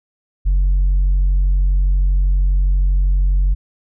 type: tone with tanh clipping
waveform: sine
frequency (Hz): 46.25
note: F#1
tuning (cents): 0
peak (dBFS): -12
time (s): 0.45-3.55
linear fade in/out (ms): 20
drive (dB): 1
effects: none